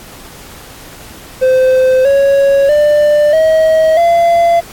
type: tone with pitch steps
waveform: triangle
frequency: 517 / 554.1 / 593.9 / 636.5 / 682.2 Hz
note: C5 / C#5 / D5 / D#5 / F5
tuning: -21 / -1 / +19 / +39 / -41 cents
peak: -4 dBFS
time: 1.41-4.61 s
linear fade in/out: 20 ms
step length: 640 ms
effects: pink hiss -34 dBFS RMS until 4.72 s + AAC 64 kbps